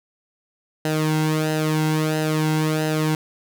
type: tone with flanger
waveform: sawtooth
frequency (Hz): 155.56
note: D#3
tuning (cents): 0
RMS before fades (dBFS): -21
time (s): 0.85-3.15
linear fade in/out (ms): 2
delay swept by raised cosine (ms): 0.87 to 1.7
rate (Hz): 1.5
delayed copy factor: -0.7
effects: none